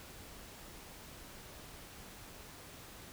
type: silence
effects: pink hiss -52 dBFS RMS until 3.12 s